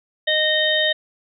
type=harmonic tone; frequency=617 Hz; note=D#5; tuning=15 cents flat; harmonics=1 / 3 / 5 / 6; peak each=-22 / -21 / -23 / -21 dBFS; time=0.27-0.93 s; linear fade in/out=10 ms; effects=none